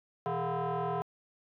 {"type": "tone with frequency modulation", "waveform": "sine", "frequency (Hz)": 163.4, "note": "E3", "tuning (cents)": -15, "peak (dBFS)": -28, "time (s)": [0.26, 1.02], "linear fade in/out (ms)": 0, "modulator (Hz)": 286, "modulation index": 3.3, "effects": ["tanh soft clip ceiling -28 dBFS"]}